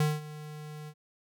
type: tone with ADSR envelope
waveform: square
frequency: 151.5 Hz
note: D#3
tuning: 46 cents flat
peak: -23 dBFS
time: 0-0.94 s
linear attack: 4 ms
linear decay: 200 ms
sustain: -18 dB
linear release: 61 ms
effects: none